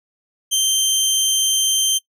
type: tone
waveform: 20% pulse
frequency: 3136 Hz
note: G7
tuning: in tune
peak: -10 dBFS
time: 0.51-1.99 s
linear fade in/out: 20 ms
effects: noise-tail reverb RT60 0.1 s tail -21 dB re dry